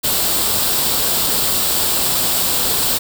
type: noise with comb filter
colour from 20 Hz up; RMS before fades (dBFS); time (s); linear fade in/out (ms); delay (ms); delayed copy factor
white; -17; 0.03-2.99; 20; 0.24; +0.5
effects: none